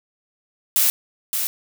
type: noise with echo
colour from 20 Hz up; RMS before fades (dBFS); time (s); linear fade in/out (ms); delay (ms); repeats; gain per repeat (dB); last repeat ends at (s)
blue; -17; 0.76-0.9; 0; 570; 1; -6; 1.47
effects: none